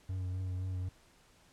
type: tone with vibrato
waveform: triangle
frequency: 92.5 Hz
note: F#2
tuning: in tune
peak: -32 dBFS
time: 0.09-0.89 s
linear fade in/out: 5 ms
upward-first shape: triangle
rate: 3.9 Hz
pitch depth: 30 cents each way
effects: pink hiss -64 dBFS RMS until 1.52 s + low-pass 10000 Hz 12 dB/octave